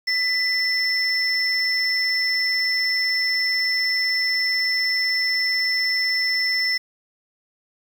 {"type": "tone pair together", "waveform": "sine", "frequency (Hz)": [1998, 5309], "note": ["B6", "E8"], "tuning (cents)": [20, 11], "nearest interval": "octave + perfect fourth", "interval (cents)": 1691, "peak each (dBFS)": -21, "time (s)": [0.07, 6.78], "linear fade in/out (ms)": 10, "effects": ["tanh soft clip ceiling -11 dBFS", "7-bit"]}